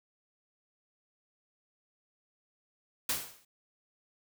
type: noise with exponential decay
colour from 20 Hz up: white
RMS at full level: -28 dBFS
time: 3.09-3.45 s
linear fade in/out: 5 ms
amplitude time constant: 78 ms
effects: none